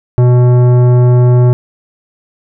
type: tone with tanh clipping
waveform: sine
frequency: 123.47 Hz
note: B2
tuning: in tune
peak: -6 dBFS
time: 0.18-1.53 s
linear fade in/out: 0 ms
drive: 14 dB
effects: none